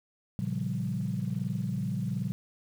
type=chord; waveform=sine; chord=G half-diminished seventh; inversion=first; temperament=equal with one note detuned; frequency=116.2 / 138.59 / 174.61 / 196 Hz; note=Bb2 / Db3 / F3 / G3; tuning=-5 / 0 / 0 / 0 cents; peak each=-34 dBFS; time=0.39-2.32 s; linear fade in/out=0 ms; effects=tanh soft clip ceiling -20 dBFS + 9-bit